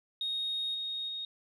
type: tone with level steps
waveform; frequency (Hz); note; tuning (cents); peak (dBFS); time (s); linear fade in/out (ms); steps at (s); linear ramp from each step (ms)
sine; 3729; A#7; 0; -30 / -33 / -35; 0.21-1.25; 2; 0.74 / 1.08; 10
effects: tanh soft clip ceiling -27 dBFS